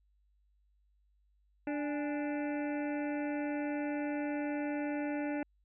harmonic tone with a mistuned harmonic, 293.7 Hz, D4, in tune, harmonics 1 / 2 / 3 / 5 / 6 / 7 / 8 / 9, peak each -34 / -40 / -44 / -48 / -50 / -51 / -52 / -53 dBFS, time 1.67-5.43 s, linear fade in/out 2 ms, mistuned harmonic 3, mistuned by -86 cents, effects added 50 Hz sine -68 dBFS peak until 5.64 s

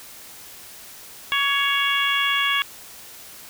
harmonic tone with a mistuned harmonic, 557 Hz, C#5, 8 cents sharp, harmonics 2 / 3 / 4 / 5 / 6, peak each -25 / -25 / -25 / -25 / -25 dBFS, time 1.32-2.62 s, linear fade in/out 0 ms, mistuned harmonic 2, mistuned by +21 cents, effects white hiss -42 dBFS RMS until 3.49 s

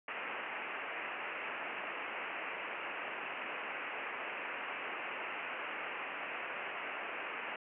white low-pass noise, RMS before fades -41 dBFS, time 0.08-7.56 s, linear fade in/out 2 ms, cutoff 2800 Hz, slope 96 dB/octave, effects high-pass 400 Hz 12 dB/octave

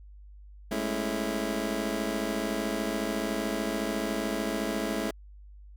25% pulse chord, A major seventh, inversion third, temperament just, 206.2 / 220 / 275 / 330 Hz, G#3 / A3 / C#4 / E4, -12 / 0 / -14 / +2 cents, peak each -31 dBFS, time 0.71-5.11 s, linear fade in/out 5 ms, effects added 50 Hz sine -46 dBFS peak until 5.76 s

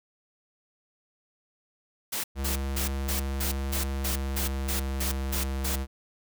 white noise bursts, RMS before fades -31 dBFS, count 12, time 2.12-5.76 s, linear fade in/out 10 ms, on 120 ms, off 200 ms
square tone with pitch glide, 68 to 67.14 Hz, C#2 to C2, -33 to +45 cents, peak -29 dBFS, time 2.35-5.87 s, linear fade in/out 50 ms, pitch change -22 cents, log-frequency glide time 3.83-5.14 s
effects none

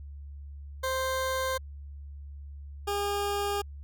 20% pulse tone pair in turn, 523.3 / 405.8 Hz, C5 / G#4, 0 / -40 cents, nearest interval major third, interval 440 cents, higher first, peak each -23 dBFS, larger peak neither, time 0.83-1.58 / 2.87-3.62 s, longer neither, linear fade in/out 10 ms, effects added 71 Hz sine -40 dBFS peak until 3.83 s

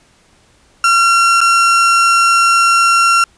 35% pulse tone with dropouts, 1368 Hz, F6, 36 cents flat, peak -6 dBFS, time 0.84-3.24 s, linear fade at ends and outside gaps 2 ms, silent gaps 1.406-1.413 s, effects pink hiss -51 dBFS RMS until 3.37 s + resampled to 22050 Hz

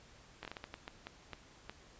slowing click train, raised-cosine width 0.3 ms, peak -27 dBFS, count 11, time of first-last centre 0.43-1.696 s, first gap 20 ms, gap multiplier 1.38, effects pink hiss -60 dBFS RMS until 1.99 s + resampled to 16000 Hz

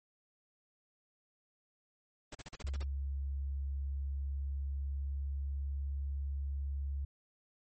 pink noise bursts, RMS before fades -46 dBFS, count 8, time 2.32-2.832 s, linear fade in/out 5 ms, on 29 ms, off 40 ms
sine tone with pitch glide, 68.9 to 69.54 Hz, C#2 to C#2, -10 to +6 cents, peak -34 dBFS, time 2.64-7.05 s, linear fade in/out 5 ms, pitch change +16 cents, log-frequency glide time 3.67-5.88 s
effects MP3 32 kbps

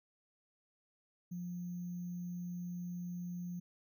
sine tone with sample-and-hold, 176.4 Hz, F3, 18 cents sharp, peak -39 dBFS, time 1.31-3.6 s, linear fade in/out 10 ms, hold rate 6300 Hz, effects none

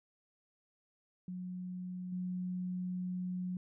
sine tone with level steps, 181.7 Hz, F#3, 31 cents flat, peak -39 / -35 dBFS, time 1.28-3.57 s, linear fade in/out 2 ms, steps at 2.12 s, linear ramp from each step 5 ms, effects none

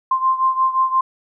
sine beating tone pair, 1046.5 / 1052.2 Hz, C6 / C6, 0 / +9 cents, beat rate 5.7 Hz, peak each -16 / -20 dBFS, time 0.11-1.01 s, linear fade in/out 5 ms, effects none

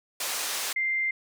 white band-pass noise, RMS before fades -31 dBFS, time 0.2-0.73 s, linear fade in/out 5 ms, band 490 to 9700 Hz, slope 12 dB/octave
sine tone, 2093 Hz, C7, in tune, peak -24 dBFS, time 0.76-1.11 s, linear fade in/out 5 ms
effects none

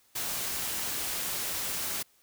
white noise, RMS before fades -33 dBFS, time 0.15-2.03 s, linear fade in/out 10 ms, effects white hiss -65 dBFS RMS until 2.22 s

